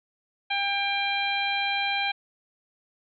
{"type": "harmonic tone with a mistuned harmonic", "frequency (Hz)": 800, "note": "G5", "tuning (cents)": 35, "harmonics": [1, 2, 3, 4, 5], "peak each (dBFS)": [-29, -33, -28, -32, -34], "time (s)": [0.5, 2.12], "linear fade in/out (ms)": 10, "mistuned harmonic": 3, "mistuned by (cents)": -17, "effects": []}